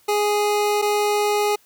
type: tone pair in turn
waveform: 25% pulse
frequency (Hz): 415.3 / 415.3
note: G#4 / G#4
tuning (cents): 0 / 0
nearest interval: unison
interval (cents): 0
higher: neither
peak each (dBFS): -14 / -14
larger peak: neither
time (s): 0.08-0.82 / 0.82-1.56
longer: neither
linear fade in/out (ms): 10
effects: white hiss -57 dBFS RMS until 1.65 s